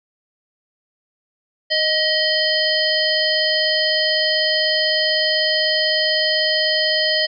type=harmonic tone with a mistuned harmonic; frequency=621 Hz; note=D#5; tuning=3 cents flat; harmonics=1 / 3 / 5 / 7 / 8; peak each=-22 / -22 / -22 / -22 / -22 dBFS; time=1.7-7.27 s; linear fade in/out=20 ms; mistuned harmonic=3; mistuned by=+36 cents; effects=none